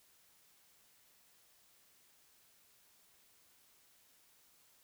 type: silence
effects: white hiss -68 dBFS RMS until 4.83 s